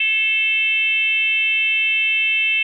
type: tone with frequency modulation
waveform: sine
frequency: 2646 Hz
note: E7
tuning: 6 cents sharp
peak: -15 dBFS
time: 0-2.63 s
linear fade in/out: 5 ms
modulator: 471 Hz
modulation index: 0.74
effects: none

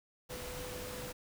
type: tone in noise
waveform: sine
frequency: 498.4 Hz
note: B4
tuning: 16 cents sharp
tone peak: -45 dBFS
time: 0.29-1.13 s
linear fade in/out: 20 ms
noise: pink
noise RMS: -44 dBFS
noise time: 0.29-1.13 s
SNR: -4 dB
effects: none

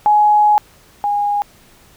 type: tone pair in turn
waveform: sine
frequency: 839 / 820.3 Hz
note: G#5 / G#5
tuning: +17 / -22 cents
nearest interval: unison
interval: 39 cents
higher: first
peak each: -8 / -14 dBFS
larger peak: first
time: 0.06-0.58 / 1.04-1.42 s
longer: first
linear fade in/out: 0 ms
effects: pink hiss -48 dBFS RMS until 1.96 s

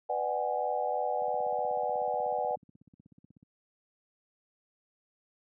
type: chord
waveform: sine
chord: G# half-diminished seventh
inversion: first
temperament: just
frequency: 498.4 / 598 / 747.5 / 830.6 Hz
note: B4 / D5 / F#5 / G#5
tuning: +16 / +31 / +17 / 0 cents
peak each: -35 / -34 / -32 / -35 dBFS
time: 0.09-2.56 s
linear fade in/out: 10 ms
type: click train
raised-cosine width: 5 ms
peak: -38 dBFS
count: 37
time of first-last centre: 1.22-3.429 s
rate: 16.3 Hz
effects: high-pass 200 Hz 12 dB/octave

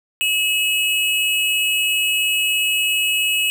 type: tone pair together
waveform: square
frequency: 2589 / 2906 Hz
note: E7 / F#7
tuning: -32 / -32 cents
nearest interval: major second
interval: 200 cents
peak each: -20 dBFS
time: 0.21-3.5 s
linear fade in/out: 0 ms
effects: none

